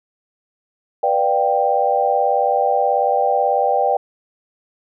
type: chord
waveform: sine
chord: G dominant seventh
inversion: first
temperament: just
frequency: 490 / 588 / 705.6 / 784 Hz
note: B4 / D5 / F5 / G5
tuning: -14 / +2 / +18 / 0 cents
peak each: -21 / -20 / -22 / -17 dBFS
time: 1.03-3.97 s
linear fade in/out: 5 ms
effects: none